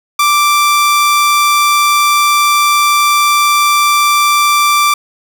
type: tone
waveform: sawtooth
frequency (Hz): 1174.7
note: D6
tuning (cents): 0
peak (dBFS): -4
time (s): 0.19-4.94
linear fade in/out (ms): 5
effects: none